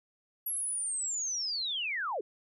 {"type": "linear sweep", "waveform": "sine", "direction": "down", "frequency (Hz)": [11500, 356.4], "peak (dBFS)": -31, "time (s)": [0.46, 2.21], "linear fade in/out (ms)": 5, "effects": []}